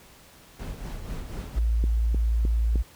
brown noise with tremolo, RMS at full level -33 dBFS, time 0.59-1.59 s, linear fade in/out 5 ms, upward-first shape sine, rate 4.1 Hz, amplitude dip 50%
sine tone, 56.6 Hz, A1, 50 cents sharp, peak -20 dBFS, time 1.55-2.83 s, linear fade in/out 20 ms
click train, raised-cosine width 3 ms, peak -18 dBFS, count 4, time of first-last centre 1.84-2.757 s, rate 3.27 Hz
effects pink hiss -52 dBFS RMS until 2.95 s

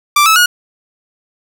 sawtooth tone with pitch steps, 1174.7 / 1303.4 / 1446.2 Hz, D6 / E6 / F#6, 0 / -20 / -40 cents, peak -3 dBFS, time 0.16-0.46 s, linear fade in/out 5 ms, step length 100 ms, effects none

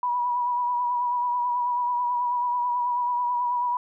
sine tone with vibrato, 975 Hz, B5, 23 cents flat, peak -22 dBFS, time 0.03-3.77 s, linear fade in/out 2 ms, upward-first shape sine, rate 9.2 Hz, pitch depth 31 cents each way, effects none

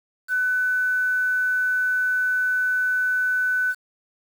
sine tone with quantisation, 1500 Hz, F#6, 23 cents sharp, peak -19 dBFS, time 0.28-3.75 s, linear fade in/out 50 ms, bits 7, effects none

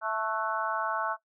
harmonic tone with a mistuned harmonic, 220 Hz, A3, in tune, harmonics 3 / 4 / 5 / 6 / 7, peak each -34 / -34 / -34 / -34 / -34 dBFS, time 0.01-1.17 s, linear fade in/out 50 ms, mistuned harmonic 7, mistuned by -54 cents, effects noise-tail reverb RT60 0.1 s tail -17 dB re dry

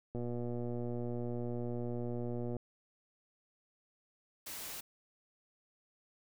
click train, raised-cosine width 2 ms, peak -27 dBFS, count 291, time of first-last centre 0.15-2.567 s, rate 120 Hz
white noise, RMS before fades -44 dBFS, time 4.46-4.81 s, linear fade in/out 10 ms
effects none

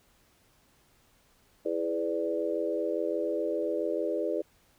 sine chord, E dominant seventh, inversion none, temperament equal with one note detuned, 329.6 / 415.3 / 500.2 / 587.3 Hz, E4 / G#4 / B4 / D5, 0 / 0 / +22 / 0 cents, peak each -33 dBFS, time 1.65-4.42 s, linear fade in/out 10 ms, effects pink hiss -65 dBFS RMS until 4.78 s

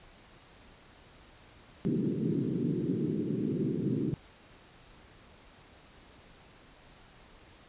pink band-pass noise, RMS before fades -31 dBFS, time 1.85-4.14 s, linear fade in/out 0 ms, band 130 to 390 Hz, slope 48 dB/octave, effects pink hiss -56 dBFS RMS until 7.68 s + resampled to 8000 Hz

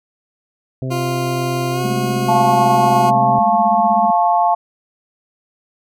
harmonic tone, 130.4 Hz, C3, 5 cents flat, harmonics 1 / 2 / 3 / 4 / 5, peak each -21 / -27 / -31 / -33 / -35 dBFS, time 0.82-3.39 s, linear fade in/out 2 ms
20% pulse tone with pitch glide, 349.2 to 360.9 Hz, F4 to F#4, 0 to -43 cents, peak -15 dBFS, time 0.9-3.11 s, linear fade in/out 20 ms, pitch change +57 cents, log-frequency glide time 1.71-1.81 s
sine tone with tremolo, 212 Hz, G#3, 36 cents sharp, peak -17 dBFS, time 1.84-4.11 s, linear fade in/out 10 ms, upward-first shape sine, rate 16 Hz, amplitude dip 95%
sine chord, F augmented, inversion none, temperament just, 698.5 / 873.1 / 1091.3 Hz, F5 / A5 / C#6, 0 / -14 / -27 cents, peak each -14 / -15 / -20 dBFS, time 2.28-4.55 s, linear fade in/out 10 ms
effects none

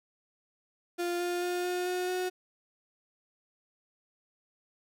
35% pulse tone with pitch steps, 349.2 / 352.4 / 355.7 / 359 / 362.4 / 365.7 Hz, F4 / F4 / F4 / F4 / F#4 / F#4, 0 / +16 / +32 / +48 / -36 / -20 cents, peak -28 dBFS, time 0.98-2.3 s, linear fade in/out 20 ms, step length 220 ms, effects none

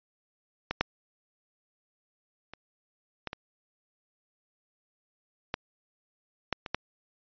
clicks, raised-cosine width 0.3 ms, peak -13 / -7 / -26 / -17 / -20 / -13 / -11 / -21 / -11 dBFS, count 9, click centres 0.71 / 0.81 / 2.536 / 3.273 / 3.331 / 5.541 / 6.527 / 6.662 / 6.746 s, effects resampled to 11025 Hz

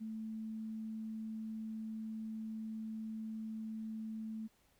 sine tone, 220 Hz, A3, in tune, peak -40 dBFS, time 0-4.48 s, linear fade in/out 20 ms, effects pink hiss -72 dBFS RMS until 4.79 s

